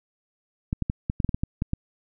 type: clicks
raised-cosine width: 5 ms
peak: -12 dBFS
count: 11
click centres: 0.729 / 0.823 / 0.899 / 1.099 / 1.202 / 1.246 / 1.292 / 1.345 / 1.435 / 1.621 / 1.734 s
effects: none